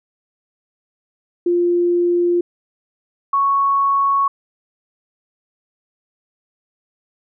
sine tone pair in turn, 349.2 / 1108.6 Hz, F4 / C#6, 0 / 0 cents, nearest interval octave + minor sixth, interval 2000 cents, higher second, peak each -13 dBFS, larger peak neither, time 1.46-2.41 / 3.33-4.28 s, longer neither, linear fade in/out 5 ms, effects none

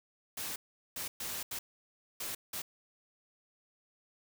white noise bursts at uneven times, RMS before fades -39 dBFS, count 6, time 0.37-0.56 / 0.96-1.08 / 1.2-1.43 / 1.51-1.59 / 2.2-2.35 / 2.53-2.62 s, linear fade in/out 5 ms, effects none

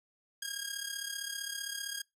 10% pulse tone with amplitude modulation, 1627 Hz, G#6, 36 cents flat, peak -25 dBFS, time 0.42-2.02 s, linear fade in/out 5 ms, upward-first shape sine, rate 35.4 Hz, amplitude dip 70%, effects noise-tail reverb RT60 0.2 s tail -25 dB re dry

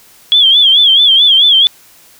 sine tone with vibrato, 3313 Hz, G#7, 5 cents flat, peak -4 dBFS, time 0.32-1.67 s, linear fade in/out 0 ms, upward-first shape sine, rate 4.6 Hz, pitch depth 110 cents each way, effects white hiss -43 dBFS RMS until 2.19 s

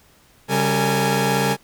sawtooth tone cluster, 137.8 / 196.3 / 455 / 831 Hz, C#3 / G3 / A#4 / G#5, -10 / +3 / -42 / +1 cents, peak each -19 dBFS, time 0.48-1.57 s, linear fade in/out 50 ms, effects pink hiss -54 dBFS RMS until 1.63 s

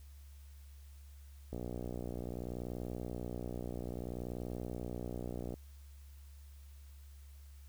click train, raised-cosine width 2 ms, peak -28 dBFS, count 244, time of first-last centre 1.53-5.54 s, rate 60.6 Hz, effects added 70 Hz sine -51 dBFS peak until 7.68 s + white hiss -67 dBFS RMS until 7.68 s

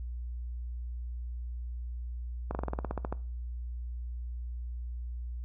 slowing click train, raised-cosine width 1 ms, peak -19 dBFS, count 12, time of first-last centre 2.51-3.126 s, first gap 39 ms, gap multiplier 1.07, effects noise-tail reverb RT60 0.4 s tail -20 dB re dry + added 60 Hz sine -35 dBFS peak until 5.44 s

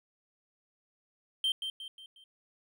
triangle tone with echo, 3138 Hz, G7, 1 cent sharp, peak -25 dBFS, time 1.44-1.52 s, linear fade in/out 2 ms, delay 180 ms, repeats 4, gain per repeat -7 dB, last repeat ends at 2.24 s, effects none

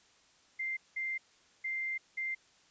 sine tone bursts at uneven times, 2093 Hz, C7, in tune, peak -33 dBFS, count 4, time 0.59-0.77 / 0.96-1.18 / 1.64-1.98 / 2.17-2.35 s, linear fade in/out 10 ms, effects white hiss -65 dBFS RMS until 2.7 s + resampled to 16000 Hz

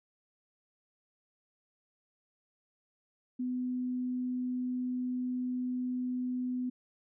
sine tone, 250.9 Hz, B3, 28 cents sharp, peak -31 dBFS, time 3.39-6.7 s, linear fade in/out 10 ms, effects none

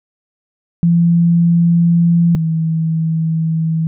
sine tone pair in turn, 170 / 161.52 Hz, F3 / E3, -46 / -35 cents, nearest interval minor second, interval 89 cents, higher first, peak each -8 / -13 dBFS, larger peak first, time 0.83-2.35 / 2.35-3.87 s, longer neither, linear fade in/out 0 ms, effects none

